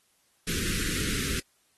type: band-stop noise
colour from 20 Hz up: pink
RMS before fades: -30 dBFS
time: 0.47-1.4 s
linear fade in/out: 5 ms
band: 440 to 1400 Hz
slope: 48 dB/octave
effects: white hiss -68 dBFS RMS until 1.77 s + AAC 32 kbps